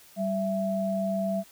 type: tone pair together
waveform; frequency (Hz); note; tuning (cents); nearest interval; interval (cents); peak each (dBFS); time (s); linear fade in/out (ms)
sine; 194.2 / 664.6; G3 / E5; -16 / +14; octave + major sixth; 2130; -28; 0.16-1.44; 50
effects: white hiss -54 dBFS RMS until 1.51 s